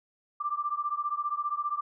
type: beating tone pair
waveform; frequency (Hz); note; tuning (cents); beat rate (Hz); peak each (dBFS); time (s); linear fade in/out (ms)
sine; 1174.7 / 1189.7; D6 / D6; 0 / +22; 15; -31 / -32; 0.4-1.81; 10
effects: none